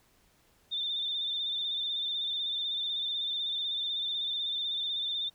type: tone with vibrato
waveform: sine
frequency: 3585 Hz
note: A7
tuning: 32 cents sharp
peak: -30 dBFS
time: 0.71-5.3 s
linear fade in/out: 20 ms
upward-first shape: sine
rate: 16 Hz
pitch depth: 44 cents each way
effects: pink hiss -66 dBFS RMS until 5.34 s